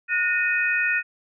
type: tone cluster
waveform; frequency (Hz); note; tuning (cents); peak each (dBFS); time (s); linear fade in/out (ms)
sine; 1453 / 1834 / 2502; F#6 / A#6 / D#7; -32 / -29 / +9; -24; 0.08-1.03; 50
effects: none